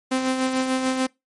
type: tone with tremolo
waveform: sawtooth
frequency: 260 Hz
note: C4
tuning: 11 cents flat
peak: -15 dBFS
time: 0.11-1.07 s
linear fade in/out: 10 ms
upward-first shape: sine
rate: 6.8 Hz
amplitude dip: 45%
effects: noise-tail reverb RT60 0.2 s tail -23 dB re dry + MP3 48 kbps